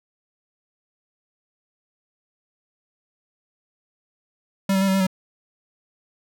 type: tone with pitch steps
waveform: square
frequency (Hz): 195 / 191.2 / 195.5 / 190.6 / 193.8 / 187.7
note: G3 / G3 / G3 / G3 / G3 / F#3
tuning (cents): -9 / -43 / -4 / -48 / -20 / +25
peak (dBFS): -18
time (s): 4.69-5.068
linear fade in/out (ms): 5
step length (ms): 63
effects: none